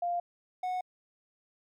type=tone pair in turn; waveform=sine / triangle; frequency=698.5 / 733.9 Hz; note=F5 / F#5; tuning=0 / -14 cents; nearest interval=minor second; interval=86 cents; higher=second; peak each=-28 dBFS; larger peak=neither; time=0.02-0.2 / 0.63-0.81 s; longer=neither; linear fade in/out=5 ms; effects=MP3 96 kbps